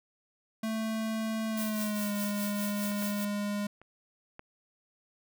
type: tone with pitch glide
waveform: square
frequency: 221.1 to 205.1 Hz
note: A3 to G#3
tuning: +9 to -21 cents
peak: -31 dBFS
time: 0.63-3.67 s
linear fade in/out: 5 ms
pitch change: -130 cents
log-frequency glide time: 1.49-2.12 s
type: noise with tremolo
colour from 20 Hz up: blue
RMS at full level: -37 dBFS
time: 1.57-3.25 s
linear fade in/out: 5 ms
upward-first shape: triangle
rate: 4.9 Hz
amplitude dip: 70%
type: clicks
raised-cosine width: 0.5 ms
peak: -32 / -29 / -38 / -29 dBFS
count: 4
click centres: 2.918 / 3.024 / 3.816 / 4.394 s
effects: none